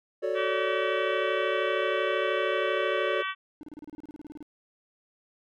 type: chord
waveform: triangle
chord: D major seventh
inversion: first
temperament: equal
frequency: 370 / 440 / 554.4 / 587.3 Hz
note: F#4 / A4 / C#5 / D5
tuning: 0 / 0 / 0 / 0 cents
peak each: -30 dBFS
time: 0.22-3.23 s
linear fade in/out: 20 ms
type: harmonic tone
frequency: 381.6 Hz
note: G4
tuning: 47 cents flat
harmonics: 3 / 4 / 5 / 6 / 7 / 8 / 9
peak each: -33 / -35 / -37 / -39 / -40 / -41 / -42 dBFS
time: 0.34-3.35 s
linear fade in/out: 50 ms
type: tone bursts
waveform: triangle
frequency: 300.9 Hz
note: D4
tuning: 42 cents sharp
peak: -37 dBFS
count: 16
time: 3.61-4.427 s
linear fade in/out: 0 ms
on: 22 ms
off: 31 ms
effects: none